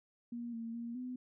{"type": "tone with pitch steps", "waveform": "sine", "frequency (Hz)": [237.3, 229, 234.5, 251.3], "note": ["A#3", "A#3", "A#3", "B3"], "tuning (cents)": [31, -31, 11, 30], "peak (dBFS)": -39, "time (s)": [0.32, 1.16], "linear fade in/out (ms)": 5, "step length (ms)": 210, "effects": []}